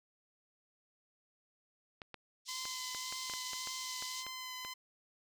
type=clicks; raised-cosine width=0.3 ms; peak=-29 dBFS; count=12; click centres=2.018 / 2.143 / 2.654 / 2.948 / 3.125 / 3.298 / 3.337 / 3.533 / 3.673 / 4.024 / 4.266 / 4.649 s
type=band-pass noise; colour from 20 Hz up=pink; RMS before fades=-45 dBFS; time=2.45-4.25 s; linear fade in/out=50 ms; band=4100 to 7200 Hz; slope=24 dB/octave
type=tone with vibrato; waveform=10% pulse; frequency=1024 Hz; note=C6; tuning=38 cents flat; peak=-34 dBFS; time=2.48-4.74 s; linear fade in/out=10 ms; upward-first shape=triangle; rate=1.8 Hz; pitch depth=18 cents each way
effects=none